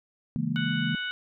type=chord; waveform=sine; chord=A# half-diminished seventh; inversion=first; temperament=equal; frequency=138.59 / 164.81 / 207.7 / 233.1 Hz; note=C#3 / E3 / G#3 / A#3; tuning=0 / 0 / 0 / 0 cents; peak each=-33 / -30 / -33 / -30 dBFS; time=0.36-0.95 s; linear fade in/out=0 ms
type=harmonic tone; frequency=740 Hz; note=F#5; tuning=in tune; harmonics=2 / 3 / 4 / 5; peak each=-31 / -41 / -35 / -42 dBFS; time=0.56-1.11 s; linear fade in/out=0 ms
effects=none